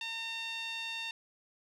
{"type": "tone with band-pass filter", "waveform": "sawtooth", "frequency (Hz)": 910, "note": "A#5", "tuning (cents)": -42, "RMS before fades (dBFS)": -39, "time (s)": [0.01, 1.11], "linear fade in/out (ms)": 2, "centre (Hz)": 3200, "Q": 4.3, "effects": []}